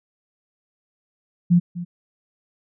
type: tone with echo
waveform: sine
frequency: 174.61 Hz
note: F3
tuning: in tune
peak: -11 dBFS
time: 1.5-1.6 s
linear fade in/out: 20 ms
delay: 250 ms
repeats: 1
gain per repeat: -15 dB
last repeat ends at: 1.85 s
effects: none